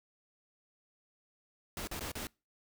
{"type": "noise with dropouts", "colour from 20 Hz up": "pink", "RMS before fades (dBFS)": -40, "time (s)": [1.77, 2.27], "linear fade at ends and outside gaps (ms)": 1, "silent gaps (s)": [[1.873, 1.913], [1.994, 2.008], [2.117, 2.153]], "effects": ["noise-tail reverb RT60 0.3 s tail -26 dB re dry"]}